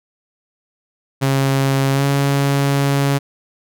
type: tone with pitch glide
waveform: sawtooth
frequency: 136.1 to 139.76 Hz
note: C#3 to C#3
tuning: -31 to +15 cents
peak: -10 dBFS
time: 1.21-3.19 s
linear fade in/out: 20 ms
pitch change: +46 cents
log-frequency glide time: 1.93-2.04 s
effects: none